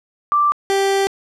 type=tone pair in turn; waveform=sine / 30% pulse; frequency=1174.7 / 392 Hz; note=D6 / G4; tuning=0 / 0 cents; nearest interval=octave + perfect fifth; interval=1900 cents; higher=first; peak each=-12 dBFS; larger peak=neither; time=0.32-0.52 / 0.7-1.07 s; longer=second; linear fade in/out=0 ms; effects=low-pass 10000 Hz 12 dB/octave + 9-bit